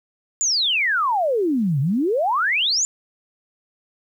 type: exponential two-way sweep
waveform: sine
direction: down then up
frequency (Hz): 7250 to 129 to 7250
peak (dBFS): -17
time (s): 0.41-2.85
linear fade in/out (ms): 0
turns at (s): 1.8
effects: 9-bit